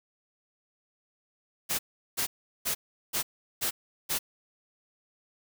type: noise bursts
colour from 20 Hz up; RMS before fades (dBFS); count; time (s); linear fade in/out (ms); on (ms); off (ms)
white; -29; 6; 1.69-4.19; 20; 100; 380
effects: none